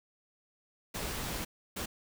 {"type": "noise bursts at uneven times", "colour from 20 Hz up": "pink", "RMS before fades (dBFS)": -37, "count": 2, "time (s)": [[0.94, 1.45], [1.76, 1.86]], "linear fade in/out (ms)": 10, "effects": []}